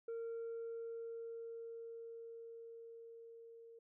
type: tone with level ramp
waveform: sine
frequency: 460 Hz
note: A#4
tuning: 23 cents flat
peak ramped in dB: -38 to -55 dBFS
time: 0.08-3.79 s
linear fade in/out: 5 ms
effects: tanh soft clip ceiling -40 dBFS